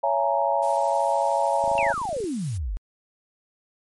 sine chord, A# half-diminished seventh, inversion first, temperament just, 559.4 / 671.3 / 839.1 / 932.3 Hz, C#5 / E5 / G#5 / A#5, +16 / +31 / +18 / 0 cents, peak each -25 dBFS, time 0.03-1.93 s, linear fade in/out 10 ms
blue noise, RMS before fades -41 dBFS, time 0.62-2.58 s, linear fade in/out 10 ms
click train, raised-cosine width 3 ms, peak -27 dBFS, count 17, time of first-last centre 1.64-2.242 s, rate 26.6 Hz
sine exponential sweep, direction down, 2769 to 39.67 Hz, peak -25 dBFS, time 1.78-2.77 s, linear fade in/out 0 ms
effects MP3 48 kbps

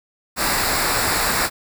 pink noise with comb filter, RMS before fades -20 dBFS, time 0.36-1.5 s, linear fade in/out 50 ms, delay 0.32 ms, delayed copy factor -0.65, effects none

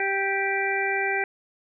harmonic tone, 392 Hz, G4, in tune, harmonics 1 / 2 / 4 / 5 / 6, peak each -29 / -29 / -29 / -29 / -29 dBFS, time 0-1.24 s, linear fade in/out 2 ms, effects none

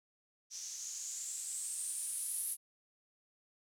violet noise with low-pass filter sweep, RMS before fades -41 dBFS, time 0.5-2.57 s, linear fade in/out 50 ms, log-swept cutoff 5800 to 11000 Hz, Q 6.3, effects none

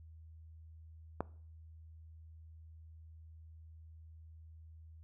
click, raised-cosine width 1 ms, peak -20 dBFS, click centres 1.206 s, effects noise-tail reverb RT60 0.5 s tail -21 dB re dry + added 80 Hz sine -52 dBFS peak until 5.03 s

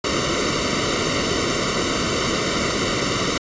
pink noise with comb filter, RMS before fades -21 dBFS, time 0.04-3.38 s, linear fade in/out 5 ms, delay 1.2 ms, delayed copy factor -0.95, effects resampled to 16000 Hz

